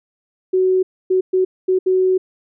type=tone bursts at uneven times; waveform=sine; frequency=372.9 Hz; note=F#4; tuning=14 cents sharp; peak=-12 dBFS; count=5; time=0.53-0.83 / 1.1-1.21 / 1.33-1.45 / 1.68-1.79 / 1.86-2.18 s; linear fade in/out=10 ms; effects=none